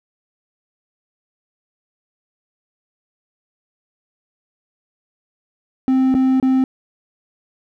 triangle tone with dropouts, 261.6 Hz, C4, in tune, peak -10 dBFS, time 5.88-6.64 s, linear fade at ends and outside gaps 1 ms, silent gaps 6.142-6.149 / 6.4-6.427 s, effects none

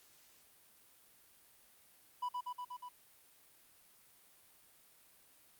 triangle tone with echo, 987.8 Hz, B5, in tune, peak -33 dBFS, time 2.22-2.29 s, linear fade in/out 10 ms, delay 120 ms, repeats 5, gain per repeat -2 dB, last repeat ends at 2.89 s, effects white hiss -65 dBFS RMS until 5.59 s + Opus 48 kbps

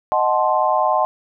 sine chord, D# diminished seventh, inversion none, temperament equal with one note detuned, 622.3 / 740 / 869.9 / 1046.5 Hz, D#5 / F#5 / A5 / C6, 0 / 0 / -20 / 0 cents, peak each -20 dBFS, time 0.12-1.05 s, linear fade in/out 0 ms, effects none

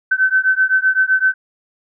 sine beating tone pair, 1525 / 1532.8 Hz, G6 / G6, -48 / -39 cents, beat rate 7.8 Hz, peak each -15 dBFS, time 0.11-1.34 s, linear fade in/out 10 ms, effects none

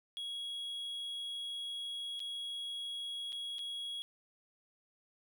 triangle tone with dropouts, 3322 Hz, G#7, in tune, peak -37 dBFS, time 0.17-4.02 s, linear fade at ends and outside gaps 0 ms, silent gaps 2.194-2.202 / 3.322-3.328 / 3.584-3.591 s, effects none

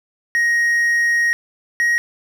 triangle tone pair in turn, 1878 / 1886.9 Hz, A#6 / A#6, +12 / +21 cents, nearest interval unison, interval 9 cents, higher second, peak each -12 dBFS, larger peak neither, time 0.35-1.33 / 1.8-1.98 s, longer first, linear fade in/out 0 ms, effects none

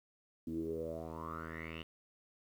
10% pulse tone with low-pass filter sweep, 81 Hz, E2, 30 cents flat, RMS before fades -42 dBFS, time 0.47-1.83 s, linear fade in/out 5 ms, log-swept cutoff 270 to 3000 Hz, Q 8.1, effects 11-bit

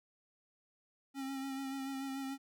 square tone with vibrato, 270.1 Hz, C#4, 45 cents flat, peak -39 dBFS, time 1.14-2.38 s, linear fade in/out 50 ms, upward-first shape sine, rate 6.9 Hz, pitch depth 27 cents each way, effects none

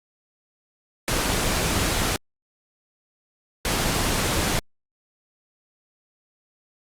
pink noise bursts at uneven times, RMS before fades -23 dBFS, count 2, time 1.08-2.16 / 3.65-4.59 s, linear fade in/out 0 ms, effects low-pass 12000 Hz 12 dB/octave + Opus 48 kbps

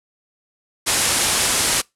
white low-pass noise, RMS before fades -19 dBFS, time 0.86-1.82 s, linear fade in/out 20 ms, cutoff 11000 Hz, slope 48 dB/octave, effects noise-tail reverb RT60 0.2 s tail -25 dB re dry

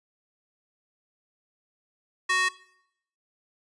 square tone with high-pass filter, 370.6 Hz, F#4, 3 cents sharp, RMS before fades -24 dBFS, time 2.29-2.49 s, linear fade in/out 10 ms, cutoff 1500 Hz, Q 3.6, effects noise-tail reverb RT60 0.7 s tail -18 dB re dry + resampled to 22050 Hz

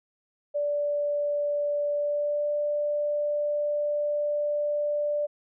sine tone with pitch glide, 583 to 589.1 Hz, D5 to D5, -13 to +5 cents, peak -24 dBFS, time 0.54-5.27 s, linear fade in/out 20 ms, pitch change +18 cents, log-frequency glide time 1.92-2.5 s, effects none

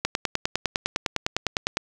click train, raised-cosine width 0.2 ms, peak -5 dBFS, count 18, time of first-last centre 0.05-1.771 s, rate 9.88 Hz, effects none

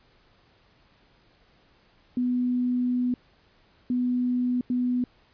sine tone bursts at uneven times, 247.8 Hz, B3, 6 cents sharp, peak -22 dBFS, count 3, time 2.17-3.14 / 3.9-4.61 / 4.7-5.04 s, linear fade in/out 2 ms, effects pink hiss -61 dBFS RMS until 5.33 s + resampled to 11025 Hz

